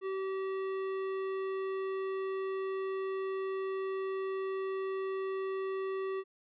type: tone with hard clipping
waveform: sine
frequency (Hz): 383.8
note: G4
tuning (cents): -37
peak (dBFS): -35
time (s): 0.01-6.24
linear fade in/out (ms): 50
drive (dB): 12
effects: resampled to 11025 Hz